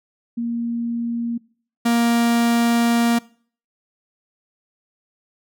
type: tone pair in turn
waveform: sine / 45% pulse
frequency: 234.5 / 234.5 Hz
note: A#3 / A#3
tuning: +11 / +11 cents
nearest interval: unison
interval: 0 cents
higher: neither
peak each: -21 / -15 dBFS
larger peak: second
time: 0.37-1.38 / 1.85-3.19 s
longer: second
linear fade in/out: 10 ms
effects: noise-tail reverb RT60 0.5 s tail -23 dB re dry